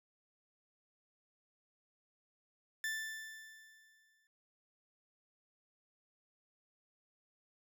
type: tone with exponential decay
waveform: 40% pulse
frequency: 1764 Hz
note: A6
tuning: 4 cents sharp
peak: -34 dBFS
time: 2.84-4.27 s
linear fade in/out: 1 ms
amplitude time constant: 310 ms
effects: none